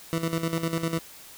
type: tone with tremolo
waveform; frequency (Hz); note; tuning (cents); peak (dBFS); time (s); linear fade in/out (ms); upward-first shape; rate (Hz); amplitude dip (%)
20% pulse; 164.7; E3; -1; -19; 0.13-0.99; 0; square; 10; 65
effects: white hiss -47 dBFS RMS until 1.37 s